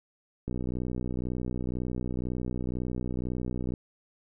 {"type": "click train", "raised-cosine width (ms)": 3, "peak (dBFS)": -20, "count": 203, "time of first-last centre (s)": [0.48, 3.738], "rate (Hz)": 62, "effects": []}